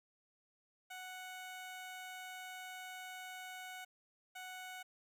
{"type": "tone bursts at uneven times", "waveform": "15% pulse", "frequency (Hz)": 740, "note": "F#5", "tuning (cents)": 0, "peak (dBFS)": -40, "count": 2, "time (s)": [[0.9, 3.85], [4.35, 4.83]], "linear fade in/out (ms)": 10, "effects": []}